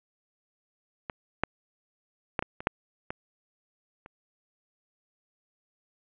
clicks, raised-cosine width 0.5 ms, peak -18 / -9 / -11 / -16 / -23 / -7 / -18 / -30 dBFS, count 8, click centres 1.098 / 1.436 / 2.392 / 2.425 / 2.605 / 2.671 / 3.105 / 4.061 s, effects resampled to 8000 Hz + 8-bit

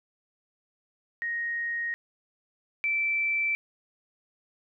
sine tone pair in turn, 1871 / 2330 Hz, A#6 / D7, +6 / -14 cents, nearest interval major third, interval 380 cents, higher second, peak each -28 / -24 dBFS, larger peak second, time 1.22-1.94 / 2.84-3.55 s, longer first, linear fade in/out 0 ms, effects none

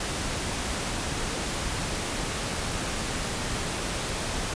pink noise, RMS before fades -30 dBFS, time 0-4.54 s, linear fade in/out 5 ms, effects resampled to 22050 Hz

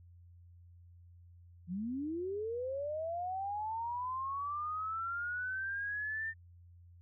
sine linear sweep, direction up, 164.1 to 1812 Hz, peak -35 dBFS, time 1.67-6.34 s, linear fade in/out 50 ms, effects added 87 Hz sine -55 dBFS peak until 7.01 s

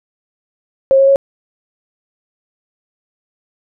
sine tone with pitch steps, 538 / 543.9 / 549.9 Hz, C5 / C#5 / C#5, +48 / -33 / -14 cents, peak -6 dBFS, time 0.91-1.159 s, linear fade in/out 0 ms, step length 83 ms, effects none

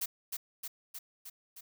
blue noise with echo, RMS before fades -34 dBFS, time 0.01-0.06 s, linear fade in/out 10 ms, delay 310 ms, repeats 5, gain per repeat -3 dB, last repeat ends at 1.61 s, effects none

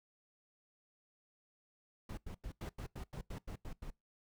brown noise bursts, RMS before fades -44 dBFS, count 11, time 2.09-3.904 s, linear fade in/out 5 ms, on 84 ms, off 89 ms, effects noise-tail reverb RT60 0.2 s tail -23 dB re dry

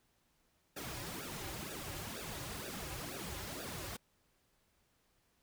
pink noise with flanger, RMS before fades -44 dBFS, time 0.76-3.97 s, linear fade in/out 10 ms, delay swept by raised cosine 0.94 to 4.54 ms, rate 2.1 Hz, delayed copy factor -0.95, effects pink hiss -75 dBFS RMS until 5.42 s

